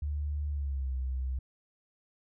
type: tone with pitch glide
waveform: sine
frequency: 73.42 to 64.66 Hz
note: D2 to C2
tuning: 0 to -20 cents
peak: -30 dBFS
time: 0.02-1.39 s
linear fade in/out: 5 ms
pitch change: -220 cents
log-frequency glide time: 0.49-0.93 s
effects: none